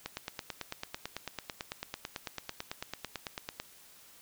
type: click train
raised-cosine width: 0.2 ms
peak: -19 dBFS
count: 33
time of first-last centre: 0.06-3.6 s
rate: 9.04 Hz
effects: white hiss -57 dBFS RMS until 4.21 s